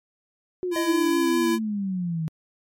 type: exponential sweep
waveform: sine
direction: down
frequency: 369.2 to 155.56 Hz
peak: -24 dBFS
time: 0.63-2.28 s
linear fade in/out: 0 ms
type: tone with vibrato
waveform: square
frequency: 336.3 Hz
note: E4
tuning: 35 cents sharp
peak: -21 dBFS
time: 0.71-1.59 s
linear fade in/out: 50 ms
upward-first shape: sine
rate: 4.8 Hz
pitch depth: 10 cents each way
type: tone with exponential decay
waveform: square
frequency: 622.3 Hz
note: D#5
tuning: in tune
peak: -27 dBFS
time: 0.76-1.22 s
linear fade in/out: 0 ms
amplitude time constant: 98 ms
effects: MP3 64 kbps